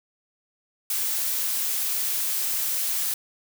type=noise; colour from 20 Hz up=blue; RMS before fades=-26 dBFS; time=0.9-3.14 s; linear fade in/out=2 ms; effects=none